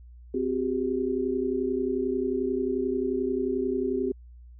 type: tone cluster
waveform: sine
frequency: 258.8 / 370.7 / 402 Hz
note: C4 / F#4 / G4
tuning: -19 / +3 / +44 cents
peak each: -29 dBFS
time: 0.34-4.12 s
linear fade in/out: 5 ms
effects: added 60 Hz sine -45 dBFS peak until 4.59 s